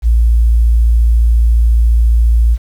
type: tone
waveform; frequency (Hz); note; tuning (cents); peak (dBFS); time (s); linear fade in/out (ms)
sine; 57.2; A#1; -32; -6; 0.02-2.58; 50
effects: 7-bit